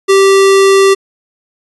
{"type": "tone", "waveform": "square", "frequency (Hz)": 390, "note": "G4", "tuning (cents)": -9, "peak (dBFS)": -5, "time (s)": [0.08, 0.95], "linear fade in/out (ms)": 20, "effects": ["resampled to 24000 Hz"]}